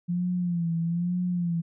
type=tone with vibrato; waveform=sine; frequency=172.8 Hz; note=F3; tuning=18 cents flat; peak=-24 dBFS; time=0.08-1.62 s; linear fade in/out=20 ms; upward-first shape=sine; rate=1.1 Hz; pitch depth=70 cents each way; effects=none